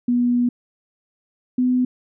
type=tone pair in turn; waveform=sine; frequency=243.3 / 251.3 Hz; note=B3 / B3; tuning=-26 / +30 cents; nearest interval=minor second; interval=56 cents; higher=second; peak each=-15 dBFS; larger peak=neither; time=0.08-0.49 / 1.58-1.85 s; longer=first; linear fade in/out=5 ms; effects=none